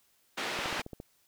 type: band-pass noise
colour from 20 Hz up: white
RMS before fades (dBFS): -35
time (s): 0.37-0.82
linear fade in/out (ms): 10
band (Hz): 230 to 2800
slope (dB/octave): 12
type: click train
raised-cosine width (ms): 2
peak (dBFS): -28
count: 7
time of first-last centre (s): 0.59-1.001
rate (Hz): 14.6
effects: white hiss -69 dBFS RMS until 1.27 s